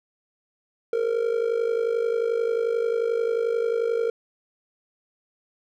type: tone with amplitude modulation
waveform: triangle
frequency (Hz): 462.5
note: A#4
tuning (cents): -14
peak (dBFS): -16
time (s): 0.93-4.1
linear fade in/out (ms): 2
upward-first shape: sine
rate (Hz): 51.3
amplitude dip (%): 75
effects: none